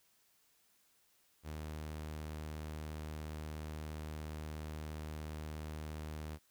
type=tone; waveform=sawtooth; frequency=77 Hz; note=D#2; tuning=17 cents flat; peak=-38 dBFS; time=1.43-6.39 s; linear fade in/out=50 ms; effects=white hiss -72 dBFS RMS until 6.5 s